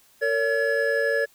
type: tone cluster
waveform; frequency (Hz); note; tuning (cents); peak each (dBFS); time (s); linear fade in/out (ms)
triangle; 457.2 / 564 / 1703; A#4 / C#5 / G#6; -34 / +30 / +43; -23; 0.21-1.26; 20
effects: white hiss -58 dBFS RMS until 1.34 s